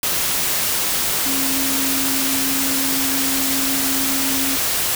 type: tone in noise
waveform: sine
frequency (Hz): 269.8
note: C#4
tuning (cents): -47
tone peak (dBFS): -24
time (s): 1.26-4.56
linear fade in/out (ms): 2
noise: white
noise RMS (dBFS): -20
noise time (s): 0.03-4.95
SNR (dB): -7
effects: none